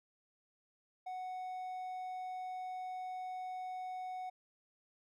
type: tone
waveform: triangle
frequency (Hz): 740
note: F#5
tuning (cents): 0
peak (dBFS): -38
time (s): 1.06-4.3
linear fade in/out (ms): 10
effects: none